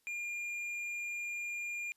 triangle tone with tanh clipping, 2408 Hz, D7, 43 cents sharp, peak -38 dBFS, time 0.07-1.92 s, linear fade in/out 0 ms, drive 11 dB, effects white hiss -75 dBFS RMS until 1.96 s + resampled to 32000 Hz

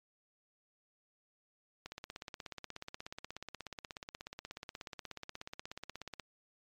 click train, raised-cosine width 0.2 ms, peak -26 dBFS, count 73, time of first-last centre 1.86-6.197 s, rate 16.6 Hz, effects MP3 96 kbps

